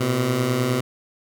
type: beating tone pair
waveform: 15% pulse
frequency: 117.2 / 127 Hz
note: A#2 / B2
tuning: +10 / +49 cents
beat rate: 9.8 Hz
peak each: -21 / -14 dBFS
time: 0-0.81 s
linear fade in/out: 10 ms
effects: none